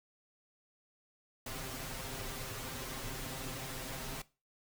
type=noise with comb filter; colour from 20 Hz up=pink; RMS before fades=-42 dBFS; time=1.46-4.22 s; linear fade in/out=5 ms; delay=7.6 ms; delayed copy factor=+0.75; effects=noise-tail reverb RT60 0.3 s tail -19 dB re dry